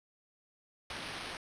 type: noise with sample-and-hold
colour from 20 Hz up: white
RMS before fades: -42 dBFS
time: 0.9-1.37 s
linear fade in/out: 2 ms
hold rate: 7350 Hz
effects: resampled to 22050 Hz